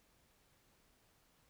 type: silence
effects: pink hiss -72 dBFS RMS until 1.49 s